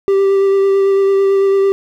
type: tone with vibrato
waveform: triangle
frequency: 392 Hz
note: G4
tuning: in tune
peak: -7 dBFS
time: 0.08-1.72 s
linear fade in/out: 0 ms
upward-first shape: sine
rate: 9 Hz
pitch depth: 12 cents each way
effects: 8-bit